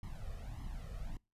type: noise with flanger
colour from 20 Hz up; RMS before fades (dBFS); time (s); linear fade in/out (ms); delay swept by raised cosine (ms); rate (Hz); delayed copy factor
brown; -43; 0.03-1.17; 2; 0.96 to 1.67; 1.7; +0.9
effects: noise-tail reverb RT60 0.3 s tail -25 dB re dry + resampled to 32000 Hz